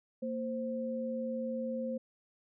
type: tone pair together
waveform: sine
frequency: 231 / 523.3 Hz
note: A#3 / C5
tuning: -16 / 0 cents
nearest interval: octave + major second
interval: 1416 cents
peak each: -36 / -36 dBFS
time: 0.22-1.98 s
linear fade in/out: 10 ms
effects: none